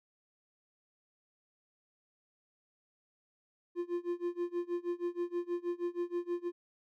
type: tone with tremolo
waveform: triangle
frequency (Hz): 349.2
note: F4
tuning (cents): 0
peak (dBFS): -28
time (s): 3.75-6.52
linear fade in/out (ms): 50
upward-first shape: sine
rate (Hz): 6.3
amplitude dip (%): 95
effects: none